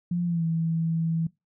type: tone with pitch glide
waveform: sine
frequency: 174.61 to 163.86 Hz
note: F3 to E3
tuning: 0 to -10 cents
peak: -23 dBFS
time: 0.11-1.27 s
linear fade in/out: 5 ms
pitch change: -110 cents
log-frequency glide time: 0.25-0.44 s
effects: noise-tail reverb RT60 0.2 s tail -21 dB re dry

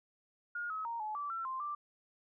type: tone with pitch steps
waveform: sine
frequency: 1426 / 1281 / 930 / 856 / 1160 / 1347 / 1047 / 1177 Hz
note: F6 / E6 / A#5 / A5 / D6 / E6 / C6 / D6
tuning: +36 / -50 / -4 / -48 / -22 / +37 / +1 / +3 cents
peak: -36 dBFS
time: 0.55-1.75 s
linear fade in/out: 5 ms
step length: 150 ms
effects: none

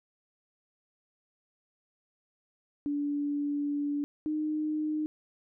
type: tone pair in turn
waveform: sine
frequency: 289.1 / 306.3 Hz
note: D4 / D#4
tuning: -27 / -27 cents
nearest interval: minor second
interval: 100 cents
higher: second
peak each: -28 dBFS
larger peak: neither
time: 2.86-4.04 / 4.26-5.06 s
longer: first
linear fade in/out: 0 ms
effects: none

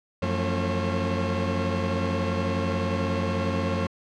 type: tone cluster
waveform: 30% pulse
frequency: 91.6 / 172.1 / 224.4 / 276.8 / 537 Hz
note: F#2 / F3 / A3 / C#4 / C5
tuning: -17 / -25 / +34 / -2 / +45 cents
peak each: -25 / -31 / -28 / -32 / -28 dBFS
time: 0.22-3.87 s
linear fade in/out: 5 ms
effects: low-pass 4000 Hz 12 dB/octave

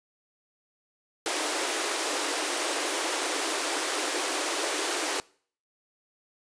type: high-pass noise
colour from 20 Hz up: pink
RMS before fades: -29 dBFS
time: 1.26-5.2 s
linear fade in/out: 0 ms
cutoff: 290 Hz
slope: 96 dB/octave
effects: noise-tail reverb RT60 0.5 s tail -24 dB re dry + resampled to 22050 Hz

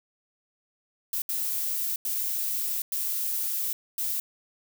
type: noise bursts at uneven times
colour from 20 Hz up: violet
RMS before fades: -29 dBFS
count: 5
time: 1.13-1.22 / 1.29-1.96 / 2.05-2.82 / 2.92-3.73 / 3.98-4.2 s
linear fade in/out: 2 ms
effects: none

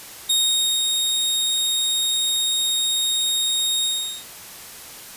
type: tone with ADSR envelope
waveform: sawtooth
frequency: 3729 Hz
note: A#7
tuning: in tune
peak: -13 dBFS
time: 0.29-4.25 s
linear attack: 10 ms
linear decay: 500 ms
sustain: -3 dB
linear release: 400 ms
effects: white hiss -39 dBFS RMS until 5.16 s + resampled to 32000 Hz

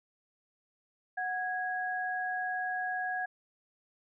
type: tone pair together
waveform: sine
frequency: 736.1 / 1654 Hz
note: F#5 / G#6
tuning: -9 / -8 cents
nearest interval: octave + major second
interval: 1401 cents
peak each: -34 / -34 dBFS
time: 1.17-3.26 s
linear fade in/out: 10 ms
effects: none

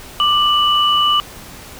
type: tone pair together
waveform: sine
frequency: 1183.2 / 2960 Hz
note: D6 / F#7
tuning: +13 / 0 cents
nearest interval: octave + major third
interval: 1587 cents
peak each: -14 dBFS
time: 0.2-1.2 s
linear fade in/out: 0 ms
effects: pink hiss -36 dBFS RMS until 1.79 s

